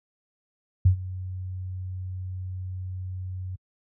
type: tone with ADSR envelope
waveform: sine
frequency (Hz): 92.5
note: F#2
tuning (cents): 0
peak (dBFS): -11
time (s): 0.85-3.56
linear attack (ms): 6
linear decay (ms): 98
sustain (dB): -19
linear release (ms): 12
effects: high-pass 60 Hz 12 dB/octave